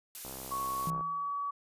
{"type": "noise", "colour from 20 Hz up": "blue", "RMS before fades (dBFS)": -42, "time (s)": [0.15, 0.9], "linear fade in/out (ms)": 0}
{"type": "click train", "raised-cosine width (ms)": 1, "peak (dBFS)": -31, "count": 51, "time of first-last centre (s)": [0.25, 1.009], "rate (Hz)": 65.9}
{"type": "tone with pitch glide", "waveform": "sine", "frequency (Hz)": [1108, 1137.2], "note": ["C#6", "C#6"], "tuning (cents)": [-1, 44], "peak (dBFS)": -32, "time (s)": [0.51, 1.51], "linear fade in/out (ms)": 10, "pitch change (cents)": 45, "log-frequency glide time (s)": [0.77, 1.01]}
{"type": "tone with exponential decay", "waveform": "sine", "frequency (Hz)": 163, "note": "E3", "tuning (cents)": -19, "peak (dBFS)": -31, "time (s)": [0.87, 1.32], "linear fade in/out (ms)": 2, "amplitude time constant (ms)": 96}
{"effects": ["resampled to 32000 Hz"]}